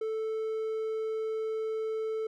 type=tone; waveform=triangle; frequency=440 Hz; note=A4; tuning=in tune; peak=-28 dBFS; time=0.01-2.27 s; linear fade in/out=5 ms; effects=none